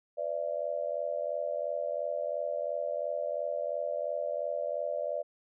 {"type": "tone with amplitude modulation", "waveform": "sine", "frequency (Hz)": 586, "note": "D5", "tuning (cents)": -4, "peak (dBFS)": -26, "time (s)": [0.17, 5.23], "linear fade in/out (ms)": 20, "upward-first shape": "sine", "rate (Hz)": 82.9, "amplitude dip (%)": 100, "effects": []}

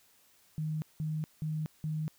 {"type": "tone bursts", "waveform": "sine", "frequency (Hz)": 155.2, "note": "D#3", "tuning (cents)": -4, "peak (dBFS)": -31, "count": 4, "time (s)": [0.58, 2.08], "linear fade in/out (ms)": 0, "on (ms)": 240, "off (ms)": 180, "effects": ["white hiss -65 dBFS RMS until 2.18 s"]}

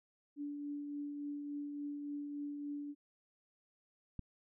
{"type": "tone with tremolo", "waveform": "sine", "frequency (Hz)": 289.6, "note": "D4", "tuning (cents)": -24, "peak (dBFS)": -38, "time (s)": [0.36, 2.95], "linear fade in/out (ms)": 50, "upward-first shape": "triangle", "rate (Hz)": 3.5, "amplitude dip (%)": 35}
{"type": "click", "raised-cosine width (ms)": 5, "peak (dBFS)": -30, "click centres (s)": 4.193}
{"effects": []}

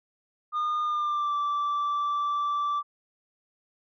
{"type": "tone with pitch glide", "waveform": "sine", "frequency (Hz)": [1218, 1165.7], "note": ["D#6", "D6"], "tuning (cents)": [-37, -13], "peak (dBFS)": -22, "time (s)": [0.52, 2.83], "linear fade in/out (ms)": 50, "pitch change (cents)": -76, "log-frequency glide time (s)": [0.83, 1.35], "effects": ["tanh soft clip ceiling -24 dBFS"]}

